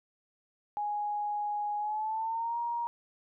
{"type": "tone with pitch glide", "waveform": "sine", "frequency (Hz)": [830.6, 943.1], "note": ["G#5", "A#5"], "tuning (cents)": [0, 20], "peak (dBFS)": -30, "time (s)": [0.77, 2.87], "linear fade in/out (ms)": 0, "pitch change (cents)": 220, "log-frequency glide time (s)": [1.78, 2.58], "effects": []}